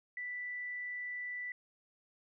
sine tone, 1975.5 Hz, B6, in tune, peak -38 dBFS, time 0.17-1.52 s, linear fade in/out 2 ms, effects none

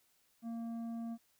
triangle tone with tanh clipping, 230.6 Hz, A#3, 19 cents flat, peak -40 dBFS, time 0.42-1.18 s, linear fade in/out 50 ms, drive 12 dB, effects white hiss -73 dBFS RMS until 1.39 s

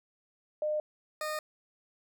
sine / 20% pulse tone pair in turn, 607 / 613.7 Hz, D#5 / D#5, -43 / -24 cents, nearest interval unison, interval 19 cents, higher second, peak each -28 dBFS, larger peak neither, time 0.62-0.8 / 1.21-1.39 s, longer neither, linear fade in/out 2 ms, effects none

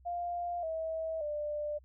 sine tone with pitch steps, 699 / 644.7 / 594.6 Hz, F5 / E5 / D5, +1 / -39 / +21 cents, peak -33 dBFS, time 0.05-1.79 s, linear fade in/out 20 ms, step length 580 ms, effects added 64 Hz sine -57 dBFS peak until 1.84 s

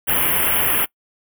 white band-stop noise, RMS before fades -18 dBFS, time 0.07-0.86 s, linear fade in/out 20 ms, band 3200 to 10000 Hz, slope 96 dB/octave, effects noise-tail reverb RT60 0.1 s tail -23 dB re dry

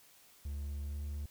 triangle tone with pitch glide, 71.7 to 73.16 Hz, D2 to D2, -41 to -6 cents, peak -35 dBFS, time 0.45-1.26 s, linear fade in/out 5 ms, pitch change +35 cents, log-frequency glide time 0.76-1.04 s, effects white hiss -62 dBFS RMS until 1.3 s

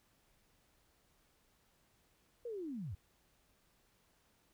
sine linear sweep, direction down, 493.9 to 73.3 Hz, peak -40 dBFS, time 2.45-2.95 s, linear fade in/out 5 ms, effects pink hiss -73 dBFS RMS until 4.53 s

